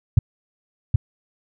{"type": "tone with echo", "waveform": "sine", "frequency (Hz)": 105.7, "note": "G#2", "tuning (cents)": 31, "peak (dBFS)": -7, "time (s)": [0.17, 0.19], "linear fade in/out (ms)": 5, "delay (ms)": 770, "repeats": 1, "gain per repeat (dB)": -2, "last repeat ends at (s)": 0.96, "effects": []}